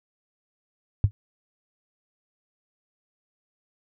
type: tone with exponential decay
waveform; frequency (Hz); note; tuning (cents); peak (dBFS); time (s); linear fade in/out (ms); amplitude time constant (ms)
sine; 101.6; G#2; -38; -10; 1.04-1.11; 0; 15
effects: none